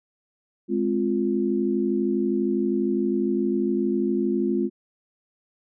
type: chord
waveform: sine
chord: F minor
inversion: first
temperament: just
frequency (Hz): 209.5 / 261.9 / 349.2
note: Ab3 / C4 / F4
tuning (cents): +15 / +2 / 0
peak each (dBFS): -25 / -26 / -24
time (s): 0.68-4.7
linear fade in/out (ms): 50
effects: none